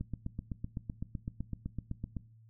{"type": "click train", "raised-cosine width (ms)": 5, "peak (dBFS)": -24, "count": 18, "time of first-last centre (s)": [0.01, 2.167], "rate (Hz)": 7.88, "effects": ["noise-tail reverb RT60 0.5 s tail -20 dB re dry", "added 112 Hz sine -56 dBFS peak until 2.49 s"]}